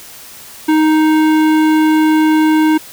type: tone with hard clipping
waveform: sine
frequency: 311.7 Hz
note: D#4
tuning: 3 cents sharp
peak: -10 dBFS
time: 0.68-2.78 s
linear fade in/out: 10 ms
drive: 15 dB
effects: white hiss -35 dBFS RMS until 2.92 s